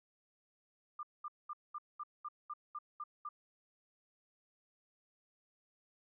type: tone bursts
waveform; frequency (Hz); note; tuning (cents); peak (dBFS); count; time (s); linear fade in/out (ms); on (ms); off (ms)
sine; 1200; D6; +37; -40; 10; 0.99-3.29; 5; 41; 210
effects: none